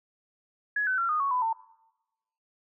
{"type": "tone with pitch steps", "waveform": "sine", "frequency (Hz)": [1682, 1515.9, 1366.2, 1231.3, 1109.7, 1000.1, 901.4], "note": ["G#6", "F#6", "F6", "D#6", "C#6", "B5", "A5"], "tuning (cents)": [22, 42, -38, -18, 2, 21, 42], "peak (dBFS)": -24, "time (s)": [0.76, 1.53], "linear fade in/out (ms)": 5, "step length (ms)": 110, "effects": ["noise-tail reverb RT60 1.0 s tail -22 dB re dry"]}